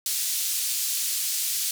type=band-pass noise; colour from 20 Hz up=white; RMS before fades=-27 dBFS; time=0.06-1.71 s; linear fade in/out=2 ms; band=3900 to 13000 Hz; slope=12 dB/octave; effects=none